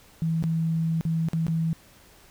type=tone with dropouts; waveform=sine; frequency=162.9 Hz; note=E3; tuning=20 cents flat; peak=-22 dBFS; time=0.22-1.73 s; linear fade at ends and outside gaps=0 ms; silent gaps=0.426-0.439 / 1.01-1.052 / 1.286-1.333 / 1.467-1.482 s; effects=pink hiss -54 dBFS RMS until 2.3 s